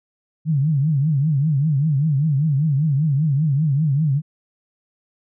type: tone with vibrato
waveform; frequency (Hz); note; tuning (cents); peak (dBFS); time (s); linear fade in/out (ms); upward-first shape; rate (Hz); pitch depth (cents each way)
sine; 146.83; D3; 0; -15; 0.45-4.22; 50; triangle; 5.1; 200
effects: none